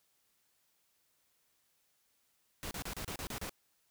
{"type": "noise bursts", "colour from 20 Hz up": "pink", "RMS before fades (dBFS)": -41, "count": 8, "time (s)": [2.63, 3.494], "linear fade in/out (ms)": 0, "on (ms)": 80, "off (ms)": 32, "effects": ["white hiss -75 dBFS RMS until 3.9 s"]}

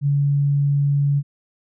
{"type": "tone", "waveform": "sine", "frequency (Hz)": 142.2, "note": "C#3", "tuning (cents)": 45, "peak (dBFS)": -15, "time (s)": [0.01, 1.23], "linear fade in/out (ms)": 50, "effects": []}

